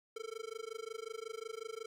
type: tone with amplitude modulation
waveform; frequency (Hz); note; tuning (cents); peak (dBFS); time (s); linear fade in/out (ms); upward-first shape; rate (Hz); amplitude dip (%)
square; 447.5; A4; +29; -39; 0.16-1.86; 5; sine; 25.5; 100
effects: low-pass 10000 Hz 12 dB/octave + 12-bit